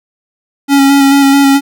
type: tone with vibrato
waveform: square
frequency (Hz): 277.2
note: C#4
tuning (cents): 0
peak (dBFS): -5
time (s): 0.68-1.61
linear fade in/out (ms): 50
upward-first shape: square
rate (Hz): 4.6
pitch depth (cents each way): 16
effects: none